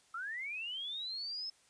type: linear sweep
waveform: sine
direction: up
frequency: 1289 to 5260 Hz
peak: -38 dBFS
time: 0.14-1.5 s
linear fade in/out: 5 ms
effects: white hiss -67 dBFS RMS until 1.69 s + resampled to 22050 Hz